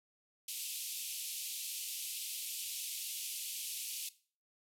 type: band-pass noise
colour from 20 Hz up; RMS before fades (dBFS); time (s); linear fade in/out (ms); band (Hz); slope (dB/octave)
white; -42; 0.48-4.09; 5; 2500 to 14000; 48
effects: noise-tail reverb RT60 0.4 s tail -17 dB re dry